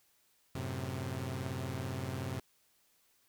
sawtooth chord, F# diminished, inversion none, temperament equal, 92.5 / 110 / 130.81 Hz, F#2 / A2 / C3, 0 / 0 / 0 cents, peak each -37 / -40 / -35 dBFS, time 0.55-2.4 s, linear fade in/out 5 ms, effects white hiss -71 dBFS RMS until 3.28 s

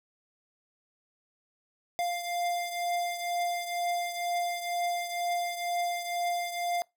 square beating tone pair, 698.5 / 700.6 Hz, F5 / F5, 0 / +5 cents, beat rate 2.1 Hz, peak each -31 / -37 dBFS, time 1.99-6.82 s, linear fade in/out 0 ms, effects noise-tail reverb RT60 0.2 s tail -24 dB re dry

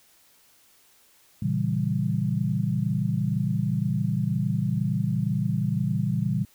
sine chord, A# diminished seventh, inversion none, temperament equal, 116.54 / 138.59 / 164.81 / 196 Hz, A#2 / C#3 / E3 / G3, 0 / 0 / 0 / 0 cents, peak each -28 dBFS, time 1.42-6.45 s, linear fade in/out 5 ms, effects white hiss -59 dBFS RMS until 6.54 s

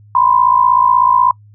sine tone pair together, 980 / 1036.3 Hz, B5 / C6, -14 / -17 cents, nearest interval minor second, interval 97 cents, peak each -11 dBFS, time 0.15-1.31 s, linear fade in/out 2 ms, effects noise-tail reverb RT60 0.1 s tail -24 dB re dry + added 104 Hz sine -40 dBFS peak until 1.54 s

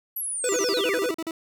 sine linear sweep, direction down, 11900 to 1481 Hz, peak -27 dBFS, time 0.16-0.96 s, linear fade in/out 5 ms
square tone with vibrato, 441.5 Hz, A4, 6 cents sharp, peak -24 dBFS, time 0.44-1.11 s, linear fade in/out 2 ms, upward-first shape square, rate 10 Hz, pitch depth 200 cents each way
40% pulse tone bursts, 325.8 Hz, E4, 20 cents flat, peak -27 dBFS, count 10, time 0.52-1.31 s, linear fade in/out 2 ms, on 43 ms, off 40 ms
effects none

